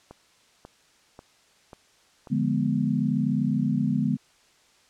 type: click train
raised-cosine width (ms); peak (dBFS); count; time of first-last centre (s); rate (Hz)
1; -28; 5; 0.11-2.272; 1.85
type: chord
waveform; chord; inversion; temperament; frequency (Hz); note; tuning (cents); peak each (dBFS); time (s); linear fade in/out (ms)
sine; D diminished seventh; none; equal; 146.83 / 174.61 / 207.7 / 246.9; D3 / F3 / Ab3 / Cb4; 0 / 0 / 0 / 0; -27 / -31 / -26 / -26; 2.3-4.17; 20
effects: white hiss -60 dBFS RMS until 4.89 s + low-pass 7000 Hz 12 dB/octave